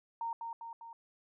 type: tone with echo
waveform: sine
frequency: 922 Hz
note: A#5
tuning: 19 cents flat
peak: -34 dBFS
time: 0.21-0.33 s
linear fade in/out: 2 ms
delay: 200 ms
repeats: 3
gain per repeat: -4 dB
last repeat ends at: 0.93 s
effects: none